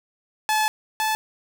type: tone pair in turn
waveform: sawtooth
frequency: 862 / 870 Hz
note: A5 / A5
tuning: -36 / -20 cents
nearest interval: unison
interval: 16 cents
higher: second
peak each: -15 / -17 dBFS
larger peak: first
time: 0.49-0.68 / 1-1.15 s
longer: first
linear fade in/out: 0 ms
effects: none